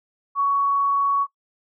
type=tone; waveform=sine; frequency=1119 Hz; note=C#6; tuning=16 cents sharp; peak=-17 dBFS; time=0.35-1.27 s; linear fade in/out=50 ms; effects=noise-tail reverb RT60 0.1 s tail -19 dB re dry